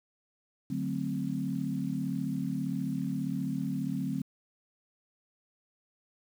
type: chord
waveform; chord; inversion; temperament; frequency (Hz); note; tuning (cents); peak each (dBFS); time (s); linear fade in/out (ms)
sine; D dominant seventh; none; equal; 146.83 / 185 / 220 / 261.6; D3 / F#3 / A3 / C4; 0 / 0 / 0 / 0; -36 / -35 / -37 / -34; 0.7-4.22; 5
effects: 9-bit